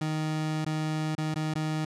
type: tone with dropouts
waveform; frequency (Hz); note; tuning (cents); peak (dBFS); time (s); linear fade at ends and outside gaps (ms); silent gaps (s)
30% pulse; 155.56; D#3; 0; -25; 0.01-1.85; 5; 0.648-0.662 / 1.152-1.18 / 1.343-1.358 / 1.539-1.554
effects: low-pass 8000 Hz 12 dB/octave